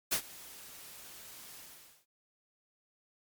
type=noise with ADSR envelope; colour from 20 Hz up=white; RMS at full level=-28 dBFS; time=0.11-2.06 s; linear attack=18 ms; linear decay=82 ms; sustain=-22 dB; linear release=470 ms; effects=MP3 96 kbps